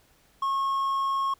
triangle tone, 1089 Hz, C#6, 31 cents flat, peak -22 dBFS, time 0.42-1.34 s, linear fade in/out 5 ms, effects pink hiss -62 dBFS RMS until 1.39 s

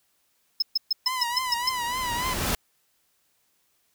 triangle tone bursts, 5180 Hz, E8, 31 cents flat, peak -18 dBFS, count 8, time 0.6-1.694 s, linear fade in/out 5 ms, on 23 ms, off 130 ms
sawtooth tone with vibrato, 987.8 Hz, B5, in tune, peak -23 dBFS, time 1.06-2.34 s, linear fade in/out 10 ms, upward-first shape triangle, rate 3.5 Hz, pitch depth 100 cents each way
pink noise with exponential growth, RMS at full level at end -24 dBFS, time 1.12-2.55 s, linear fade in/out 1 ms, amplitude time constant 310 ms
effects white hiss -69 dBFS RMS until 3.94 s

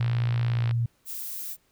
sine tone with pitch glide, 119.1 to 117.26 Hz, A#2 to A#2, +38 to +11 cents, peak -22 dBFS, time 0-0.86 s, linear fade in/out 5 ms, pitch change -27 cents, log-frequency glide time 0.44-0.68 s
click train, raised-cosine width 0.3 ms, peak -20 dBFS, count 41, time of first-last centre 0.01-0.711 s, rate 57.1 Hz
violet noise, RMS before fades -35 dBFS, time 1.05-1.57 s, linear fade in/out 50 ms
effects pink hiss -67 dBFS RMS until 1.71 s

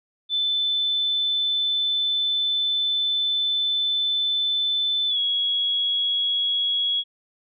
sine tone with pitch glide, 3520 to 3332 Hz, A7 to G#7, 0 to +5 cents, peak -20 dBFS, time 0.29-7.04 s, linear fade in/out 50 ms, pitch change -95 cents, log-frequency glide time 5.08-5.18 s, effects none

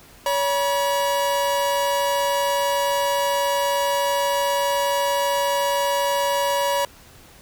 45% pulse tone pair together, 563.5 / 967 Hz, C#5 / B5, +28 / -37 cents, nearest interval major sixth, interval 935 cents, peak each -22 dBFS, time 0.26-6.85 s, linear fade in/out 2 ms, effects pink hiss -48 dBFS RMS until 7.41 s

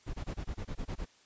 brown noise bursts, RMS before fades -36 dBFS, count 10, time 0.06-1.058 s, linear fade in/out 20 ms, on 80 ms, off 22 ms, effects white hiss -63 dBFS RMS until 1.25 s + resampled to 16000 Hz

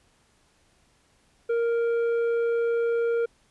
sine tone with tanh clipping, 466.2 Hz, A#4, in tune, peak -23 dBFS, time 1.49-3.26 s, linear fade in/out 10 ms, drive 7 dB, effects pink hiss -64 dBFS RMS until 3.5 s + resampled to 24000 Hz

